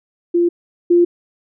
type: tone pair in turn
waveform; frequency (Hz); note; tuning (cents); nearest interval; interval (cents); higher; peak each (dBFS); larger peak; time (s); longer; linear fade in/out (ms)
sine; 345.6 / 347.8; F4 / F4; -18 / -7; unison; 11; second; -11 / -8; second; 0.34-0.49 / 0.9-1.05; neither; 10
effects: none